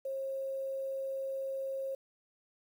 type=tone with quantisation; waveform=sine; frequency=538 Hz; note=C5; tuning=48 cents sharp; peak=-34 dBFS; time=0.05-1.95 s; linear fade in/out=5 ms; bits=10; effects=none